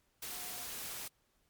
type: tone in noise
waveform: sine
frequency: 719 Hz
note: F#5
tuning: 50 cents flat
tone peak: -54 dBFS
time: 0.31-0.64 s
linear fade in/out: 5 ms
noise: white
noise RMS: -43 dBFS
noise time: 0.22-1.08 s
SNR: -14 dB
effects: pink hiss -75 dBFS RMS until 1.49 s + MP3 96 kbps